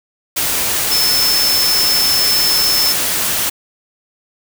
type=tone in noise; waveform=sine; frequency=5274 Hz; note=E8; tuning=in tune; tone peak=-13 dBFS; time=0.91-2.93 s; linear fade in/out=10 ms; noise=white; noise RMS=-17 dBFS; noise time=0.36-3.5 s; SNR=+1 dB; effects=none